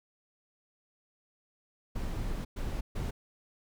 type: noise bursts at uneven times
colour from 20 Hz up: brown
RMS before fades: -34 dBFS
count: 3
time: 1.95-2.45 / 2.56-2.81 / 2.95-3.11 s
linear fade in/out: 10 ms
effects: none